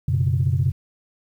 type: chord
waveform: sine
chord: F# suspended fourth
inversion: none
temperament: equal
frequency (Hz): 92.5 / 123.47 / 138.59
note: F#2 / B2 / C#3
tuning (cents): 0 / 0 / 0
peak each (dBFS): -21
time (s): 0.08-0.72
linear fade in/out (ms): 5
effects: tanh soft clip ceiling -9 dBFS + 9-bit